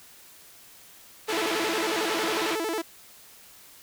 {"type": "band-pass noise", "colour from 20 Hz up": "white", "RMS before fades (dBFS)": -31, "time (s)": [1.27, 2.58], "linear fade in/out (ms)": 50, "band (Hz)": [240, 3100], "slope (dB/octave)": 12}
{"type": "tone with vibrato", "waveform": "sawtooth", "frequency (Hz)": 380.1, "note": "F#4", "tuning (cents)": 47, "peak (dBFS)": -23, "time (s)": [1.28, 2.82], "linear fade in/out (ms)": 10, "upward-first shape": "square", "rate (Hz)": 11, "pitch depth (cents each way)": 240}
{"effects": ["white hiss -51 dBFS RMS until 3.82 s"]}